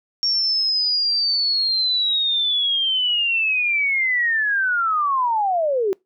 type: linear sweep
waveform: sine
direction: down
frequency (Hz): 5530 to 366.4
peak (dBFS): -17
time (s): 0.23-5.93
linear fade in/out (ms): 0
effects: noise-tail reverb RT60 0.2 s tail -25 dB re dry